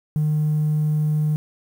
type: tone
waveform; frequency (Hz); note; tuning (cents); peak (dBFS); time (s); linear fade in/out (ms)
triangle; 152.2; D#3; -38; -14; 0.16-1.36; 0
effects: tanh soft clip ceiling -14 dBFS + 8-bit